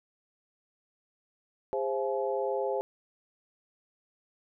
sine tone cluster, 405.6 / 527 / 677 / 851 Hz, G#4 / C5 / E5 / G#5, -41 / +12 / +46 / +42 cents, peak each -32 / -31 / -37 / -36 dBFS, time 1.73-2.81 s, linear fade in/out 0 ms, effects none

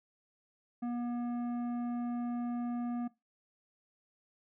sine tone with tanh clipping, 240.5 Hz, B3, 46 cents flat, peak -35 dBFS, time 0.82-3.08 s, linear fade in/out 10 ms, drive 11 dB, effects noise-tail reverb RT60 0.2 s tail -19 dB re dry

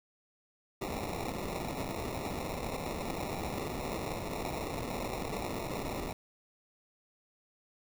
blue noise with sample-and-hold, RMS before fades -37 dBFS, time 0.81-6.13 s, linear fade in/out 5 ms, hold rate 1575 Hz, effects none

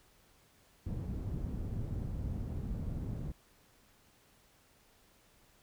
white low-pass noise, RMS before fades -38 dBFS, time 0.86-3.32 s, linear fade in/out 5 ms, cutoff 130 Hz, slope 12 dB/octave, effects pink hiss -66 dBFS RMS until 5.62 s

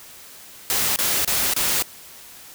white noise bursts, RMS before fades -21 dBFS, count 4, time 0.7-1.824 s, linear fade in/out 0 ms, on 260 ms, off 28 ms, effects white hiss -43 dBFS RMS until 2.54 s

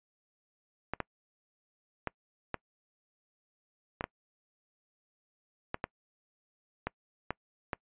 clicks, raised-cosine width 0.5 ms, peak -17 dBFS, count 11, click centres 0.936 / 1.003 / 2.073 / 2.543 / 4.009 / 4.041 / 5.744 / 5.841 / 6.87 / 7.306 / 7.732 s, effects noise-tail reverb RT60 0.1 s tail -25 dB re dry + resampled to 8000 Hz

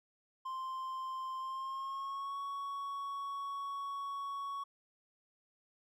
triangle tone with pitch glide, 1046.5 to 1115.2 Hz, C6 to C#6, 0 to +10 cents, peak -36 dBFS, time 0.45-4.64 s, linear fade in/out 10 ms, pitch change +110 cents, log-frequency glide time 1.39-2.39 s, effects none

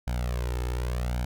sawtooth tone with flanger, 60.9 Hz, B1, 24 cents flat, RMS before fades -29 dBFS, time 0.07-1.25 s, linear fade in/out 5 ms, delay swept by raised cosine 1.3 to 2.3 ms, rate 0.87 Hz, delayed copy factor +0.9, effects none

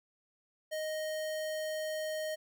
square tone, 622.3 Hz, D#5, in tune, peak -35 dBFS, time 0.71-2.36 s, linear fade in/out 20 ms, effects none

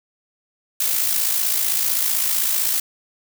blue noise with amplitude modulation, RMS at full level -18 dBFS, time 0.8-2.8 s, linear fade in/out 5 ms, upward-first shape sine, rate 55.7 Hz, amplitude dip 50%, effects none

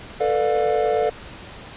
triangle chord, B half-diminished seventh, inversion third, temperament just, 444.5 / 493.9 / 592.7 / 711.2 Hz, A4 / B4 / D5 / F5, +18 / 0 / +16 / +31 cents, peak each -19 / -24 / -22 / -21 dBFS, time 0.2-1.1 s, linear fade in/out 10 ms, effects pink hiss -39 dBFS RMS until 1.76 s + resampled to 8000 Hz

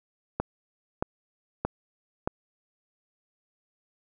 click train, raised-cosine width 1 ms, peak -12 dBFS, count 4, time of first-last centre 0.4-2.275 s, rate 1.6 Hz, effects none

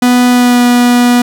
45% pulse tone with pitch glide, 246.9 to 243.6 Hz, B3 to B3, 0 to -24 cents, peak -5 dBFS, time 0.02-1.22 s, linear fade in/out 5 ms, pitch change -24 cents, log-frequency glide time 0.3-0.62 s, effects none

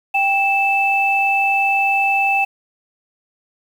sine tone pair together, 788.8 / 2637 Hz, G5 / E7, +11 / 0 cents, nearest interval octave + major sixth, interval 2089 cents, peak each -17 / -16 dBFS, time 0.14-2.45 s, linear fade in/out 10 ms, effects 7-bit

